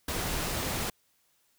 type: noise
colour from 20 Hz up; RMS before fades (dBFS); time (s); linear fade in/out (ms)
pink; -32; 0.08-0.9; 5
effects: white hiss -70 dBFS RMS until 1.58 s